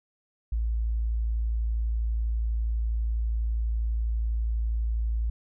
sine tone, 56.1 Hz, A1, 34 cents sharp, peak -24 dBFS, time 0.52-5.3 s, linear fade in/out 5 ms, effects none

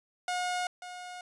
sawtooth tone with echo, 721 Hz, F#5, 45 cents flat, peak -26 dBFS, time 0.28-0.67 s, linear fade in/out 2 ms, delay 540 ms, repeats 1, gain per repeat -11 dB, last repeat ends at 1.21 s, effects resampled to 22050 Hz

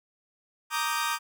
sawtooth chord, Eb major seventh, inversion second, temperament equal, 932.3 / 1174.7 / 1244.5 / 1568 Hz, Bb5 / D6 / Eb6 / G6, 0 / 0 / 0 / 0 cents, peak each -28 / -29 / -28 / -30 dBFS, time 0.7-1.19 s, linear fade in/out 50 ms, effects none

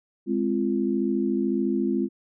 sine chord, F minor, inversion first, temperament equal with one note detuned, 207.7 / 261.6 / 343.4 Hz, Ab3 / C4 / F4, 0 / 0 / -29 cents, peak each -26 dBFS, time 0.26-2.09 s, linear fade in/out 50 ms, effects none

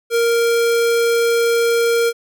square tone, 466.2 Hz, A#4, in tune, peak -14 dBFS, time 0.1-2.13 s, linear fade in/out 50 ms, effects none

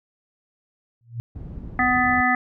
sine tone with exponential growth, 117.5 Hz, A#2, 14 cents sharp, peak -23 dBFS, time 1.01-1.2 s, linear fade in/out 0 ms, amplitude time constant 41 ms
white low-pass noise, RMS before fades -35 dBFS, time 1.35-2.22 s, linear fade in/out 10 ms, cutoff 130 Hz, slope 12 dB/octave
harmonic tone, 249.8 Hz, B3, 20 cents sharp, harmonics 1 / 3 / 5 / 7 / 8, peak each -24 / -22 / -24 / -23 / -23 dBFS, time 1.79-2.35 s, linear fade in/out 2 ms
effects none

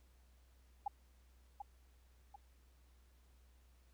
sine tone with echo, 815 Hz, G#5, 33 cents flat, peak -35 dBFS, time 0.86-0.88 s, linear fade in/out 5 ms, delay 740 ms, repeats 2, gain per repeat -7 dB, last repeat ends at 2.36 s, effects added 62 Hz sine -64 dBFS peak until 3.93 s + pink hiss -75 dBFS RMS until 3.93 s

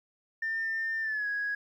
sine tone with pitch glide, 1801 to 1661.1 Hz, A6 to G#6, +40 to 0 cents, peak -28 dBFS, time 0.42-1.55 s, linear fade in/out 5 ms, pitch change -140 cents, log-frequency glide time 1.01-1.27 s, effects tanh soft clip ceiling -25 dBFS + 11-bit

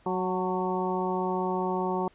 harmonic tone with a mistuned harmonic, 185 Hz, F#3, in tune, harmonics 1 / 2 / 3 / 4 / 5 / 6, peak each -32 / -30 / -38 / -34 / -32 / -37 dBFS, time 0.06-2.08 s, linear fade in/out 2 ms, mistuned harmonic 5, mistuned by -38 cents, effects pink hiss -61 dBFS RMS until 2.14 s + resampled to 8000 Hz

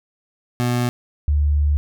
25% pulse / sine tone pair in turn, 122.1 / 73.33 Hz, B2 / D2, -19 / -2 cents, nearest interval major sixth, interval 883 cents, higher first, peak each -14 dBFS, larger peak neither, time 0.6-0.89 / 1.28-1.77 s, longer second, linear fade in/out 0 ms, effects none

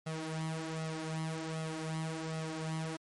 sawtooth tone with flanger, 159.6 Hz, D#3, 44 cents sharp, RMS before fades -38 dBFS, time 0.06-2.97 s, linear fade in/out 10 ms, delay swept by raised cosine 1.5 to 5.3 ms, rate 1.3 Hz, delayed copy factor +0.7, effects MP3 48 kbps

